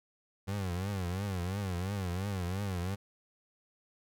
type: tone with vibrato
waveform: 30% pulse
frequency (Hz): 94.3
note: F#2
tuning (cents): +33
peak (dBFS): -30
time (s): 0.47-2.96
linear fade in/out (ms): 20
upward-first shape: triangle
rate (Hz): 2.9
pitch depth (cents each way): 170
effects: none